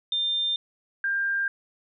sine tone pair in turn, 3600 / 1595.8 Hz, A7 / G6, +39 / +30 cents, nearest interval octave + major second, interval 1409 cents, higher first, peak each -23 dBFS, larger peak neither, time 0.12-0.56 / 1.04-1.48 s, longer neither, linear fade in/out 2 ms, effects none

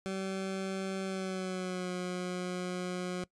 20% pulse tone with pitch glide, 191.5 to 180.75 Hz, G3 to F#3, -40 to -40 cents, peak -29 dBFS, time 0.06-3.24 s, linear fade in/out 0 ms, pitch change -100 cents, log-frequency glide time 1.04-1.92 s, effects noise-tail reverb RT60 0.1 s tail -21 dB re dry + resampled to 22050 Hz

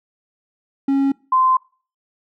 triangle / sine tone pair in turn, 274.4 / 1036 Hz, C#4 / C6, -17 / -17 cents, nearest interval octave + major seventh, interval 2300 cents, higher second, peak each -12 dBFS, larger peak neither, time 0.88-1.12 / 1.32-1.57 s, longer second, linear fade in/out 5 ms, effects noise-tail reverb RT60 0.4 s tail -24 dB re dry

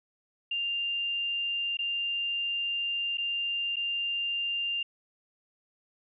sine tone with dropouts, 2794 Hz, F7, in tune, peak -28 dBFS, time 0.51-4.83 s, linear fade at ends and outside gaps 5 ms, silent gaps 1.771-1.789 / 3.173-3.181 / 3.759-3.766 s, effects none

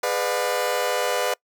sawtooth chord, G# diminished seventh, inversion none, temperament just, 415.3 / 498.4 / 598 / 717.6 Hz, G#4 / B4 / D5 / F5, 0 / +16 / +31 / +47 cents, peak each -27 / -21 / -23 / -25 dBFS, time 0.03-1.34 s, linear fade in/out 5 ms, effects noise-tail reverb RT60 0.1 s tail -25 dB re dry

